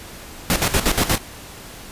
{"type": "noise with tremolo", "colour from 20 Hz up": "pink", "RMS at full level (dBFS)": -17, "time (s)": [0.5, 1.18], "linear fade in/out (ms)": 0, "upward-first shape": "square", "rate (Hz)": 8.4, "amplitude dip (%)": 70, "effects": ["pink hiss -38 dBFS RMS until 1.91 s", "resampled to 32000 Hz"]}